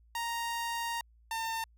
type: tone pair in turn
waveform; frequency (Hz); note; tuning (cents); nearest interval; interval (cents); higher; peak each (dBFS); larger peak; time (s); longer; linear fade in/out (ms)
sawtooth; 932.3 / 903.1; A#5 / A5; 0 / +45; minor second; 55; first; -29 / -29; neither; 0.15-1.01 / 1.31-1.64; first; 2
effects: added 57 Hz sine -59 dBFS peak until 1.77 s